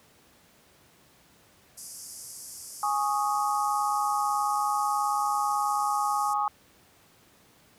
white band-pass noise, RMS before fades -43 dBFS, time 1.77-6.34 s, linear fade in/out 10 ms, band 4800 to 12000 Hz, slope 96 dB/octave
sine chord, Ab suspended fourth, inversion none, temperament just, 830.6 / 1107.5 / 1245.9 Hz, Ab5 / Db6 / Eb6, 0 / -2 / +2 cents, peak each -27 / -30 / -29 dBFS, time 2.83-6.48 s, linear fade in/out 2 ms
effects pink hiss -59 dBFS RMS until 7.78 s + high-pass 80 Hz 12 dB/octave

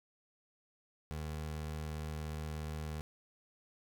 25% pulse tone, 77 Hz, D#2, 17 cents flat, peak -35 dBFS, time 1.11-3.01 s, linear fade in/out 0 ms, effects none

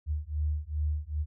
sine beating tone pair, 74.3 / 76.8 Hz, D2 / D#2, +21 / -22 cents, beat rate 2.5 Hz, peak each -31 dBFS, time 0.06-1.26 s, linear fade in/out 50 ms, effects none

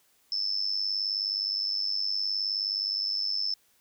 sine tone with amplitude modulation, 5274 Hz, E8, in tune, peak -23 dBFS, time 0.32-3.54 s, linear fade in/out 2 ms, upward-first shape sine, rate 99.3 Hz, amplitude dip 85%, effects white hiss -66 dBFS RMS until 3.8 s

